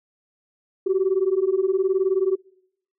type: beating tone pair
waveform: sine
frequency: 370.5 / 389.5 Hz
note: F#4 / G4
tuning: +2 / -11 cents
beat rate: 19 Hz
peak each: -20 dBFS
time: 0.86-2.36 s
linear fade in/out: 10 ms
effects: noise-tail reverb RT60 0.8 s tail -26 dB re dry + tanh soft clip ceiling -12 dBFS